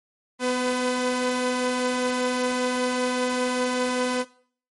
sawtooth tone pair together, 249.4 / 503.9 Hz, B3 / B4, +17 / +35 cents, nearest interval octave, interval 1218 cents, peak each -22 / -21 dBFS, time 0.39-4.25 s, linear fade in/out 50 ms, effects noise-tail reverb RT60 0.5 s tail -19 dB re dry + MP3 48 kbps

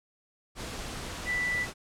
sine tone in noise, 1975.5 Hz, B6, in tune, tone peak -27 dBFS, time 1.25-1.67 s, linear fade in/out 50 ms, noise pink, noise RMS -38 dBFS, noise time 0.55-1.74 s, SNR +8 dB, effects low-pass 9000 Hz 12 dB/octave

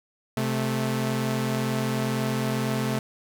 sawtooth tone pair together, 130.31 / 218.6 Hz, C3 / A3, -7 / -11 cents, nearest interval major sixth, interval 896 cents, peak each -23 dBFS, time 0.37-2.99 s, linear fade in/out 2 ms, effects none

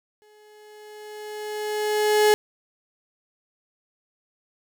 35% pulse tone with exponential growth, 423.1 Hz, G#4, 32 cents sharp, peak -12 dBFS, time 0.22-2.34 s, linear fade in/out 0 ms, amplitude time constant 460 ms, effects none

